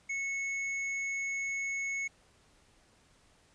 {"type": "tone with tanh clipping", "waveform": "sine", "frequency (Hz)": 2199, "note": "C#7", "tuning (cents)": -14, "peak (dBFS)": -34, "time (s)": [0.09, 2.08], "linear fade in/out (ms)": 10, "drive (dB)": 11, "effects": ["pink hiss -65 dBFS RMS until 3.54 s", "resampled to 22050 Hz"]}